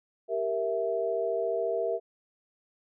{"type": "chord", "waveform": "sine", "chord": "E diminished", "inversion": "first", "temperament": "equal", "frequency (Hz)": [392, 466.2, 659.3], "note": ["G4", "Bb4", "E5"], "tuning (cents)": [0, 0, 0], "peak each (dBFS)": [-33, -30, -30], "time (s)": [0.28, 2], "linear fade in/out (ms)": 50, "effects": []}